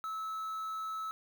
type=tone with quantisation; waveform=triangle; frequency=1300 Hz; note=E6; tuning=24 cents flat; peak=-34 dBFS; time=0.04-1.11 s; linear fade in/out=0 ms; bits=9; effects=none